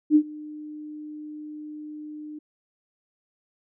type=tone with ADSR envelope; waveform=sine; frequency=302.3 Hz; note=D#4; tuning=50 cents flat; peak=-11 dBFS; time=0.1-2.39 s; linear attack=55 ms; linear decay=70 ms; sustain=-24 dB; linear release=8 ms; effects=none